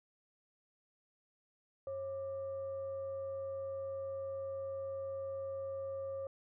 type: tone with frequency modulation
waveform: sine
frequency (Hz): 543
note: C#5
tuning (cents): -36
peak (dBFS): -38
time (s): 1.87-6.27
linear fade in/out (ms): 2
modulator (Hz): 638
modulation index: 0.28
effects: none